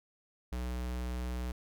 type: tone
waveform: square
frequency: 61.6 Hz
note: B1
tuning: 4 cents flat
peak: -35 dBFS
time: 0.52-1.52 s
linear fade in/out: 5 ms
effects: none